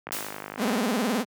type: click train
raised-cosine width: 0.5 ms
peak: -19 dBFS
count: 37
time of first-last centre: 0.07-0.775 s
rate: 51.1 Hz
type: noise with exponential decay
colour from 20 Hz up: white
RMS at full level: -30 dBFS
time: 0.12-0.72 s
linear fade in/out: 0 ms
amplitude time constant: 130 ms
type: tone with vibrato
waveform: sawtooth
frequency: 228.5 Hz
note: A#3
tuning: 34 cents flat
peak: -19 dBFS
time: 0.57-1.25 s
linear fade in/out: 50 ms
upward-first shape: sine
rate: 19 Hz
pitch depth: 240 cents each way
effects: high-pass 150 Hz 12 dB/octave